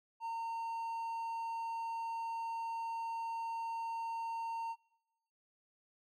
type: tone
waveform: triangle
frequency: 915 Hz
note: A#5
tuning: 32 cents flat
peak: -35 dBFS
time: 0.2-4.76 s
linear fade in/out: 50 ms
effects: noise-tail reverb RT60 0.9 s tail -23 dB re dry